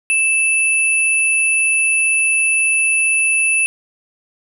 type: tone pair together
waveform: sine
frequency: 2637 / 9978 Hz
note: E7 / D#9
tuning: 0 / +4 cents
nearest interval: octave + major seventh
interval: 2304 cents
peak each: -13 / -20 dBFS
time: 0.1-3.66 s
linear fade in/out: 0 ms
effects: none